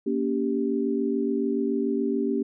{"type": "chord", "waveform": "sine", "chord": "G diminished", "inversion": "first", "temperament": "just", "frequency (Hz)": [235.2, 282.2, 392], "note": ["Bb3", "Db4", "G4"], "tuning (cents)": [16, 31, 0], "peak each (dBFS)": -27, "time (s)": [0.06, 2.43], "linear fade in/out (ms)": 10, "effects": []}